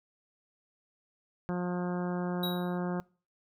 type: harmonic tone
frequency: 178.2 Hz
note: F3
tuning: 35 cents sharp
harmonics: 1 / 2 / 3 / 4 / 5 / 6 / 7 / 8 / 9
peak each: -31 / -37 / -41 / -43 / -45 / -47 / -48 / -49 / -50 dBFS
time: 1.49-3 s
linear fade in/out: 0 ms
type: tone with exponential decay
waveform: square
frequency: 3835 Hz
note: A#7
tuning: 48 cents sharp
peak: -31 dBFS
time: 2.43-2.78 s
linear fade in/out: 5 ms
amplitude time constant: 75 ms
effects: noise-tail reverb RT60 0.4 s tail -25 dB re dry